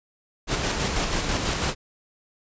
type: noise with tremolo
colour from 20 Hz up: pink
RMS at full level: -24 dBFS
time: 0.47-1.75 s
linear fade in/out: 50 ms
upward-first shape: square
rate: 6.1 Hz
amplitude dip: 30%
effects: resampled to 16000 Hz